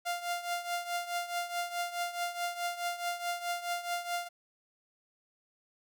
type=tone with tremolo; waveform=sawtooth; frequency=698.5 Hz; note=F5; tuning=in tune; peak=-26 dBFS; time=0.05-4.29 s; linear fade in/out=20 ms; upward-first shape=triangle; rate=4.7 Hz; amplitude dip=80%; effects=none